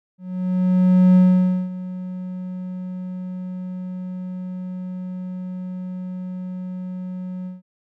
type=tone with ADSR envelope; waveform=triangle; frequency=183.2 Hz; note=F#3; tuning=17 cents flat; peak=-7 dBFS; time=0.18-7.62 s; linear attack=980 ms; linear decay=530 ms; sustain=-18 dB; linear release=160 ms; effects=none